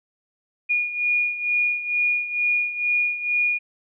sine beating tone pair, 2439 / 2441.2 Hz, D#7 / D#7, -35 / -34 cents, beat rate 2.2 Hz, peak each -21 / -26 dBFS, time 0.69-3.59 s, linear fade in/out 20 ms, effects none

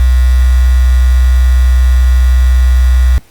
sine tone with quantisation, 62.6 Hz, B1, 24 cents sharp, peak -4 dBFS, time 0-3.18 s, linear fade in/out 0 ms, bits 4, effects pink hiss -46 dBFS RMS until 3.3 s + Opus 24 kbps

